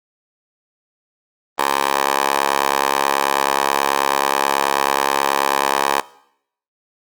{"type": "tone with high-pass filter", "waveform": "10% pulse", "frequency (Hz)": 69.3, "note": "C#2", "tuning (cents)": 0, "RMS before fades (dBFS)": -18, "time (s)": [1.58, 6.01], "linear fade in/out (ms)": 10, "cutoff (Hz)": 750, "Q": 2.8, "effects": ["noise-tail reverb RT60 0.7 s tail -20 dB re dry", "Opus 24 kbps"]}